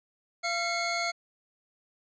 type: tone pair together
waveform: 25% pulse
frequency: 685.7 / 2177 Hz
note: F5 / C#7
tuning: -32 / -32 cents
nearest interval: octave + minor sixth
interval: 2000 cents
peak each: -27 dBFS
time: 0.43-1.12 s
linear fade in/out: 20 ms
effects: resampled to 16000 Hz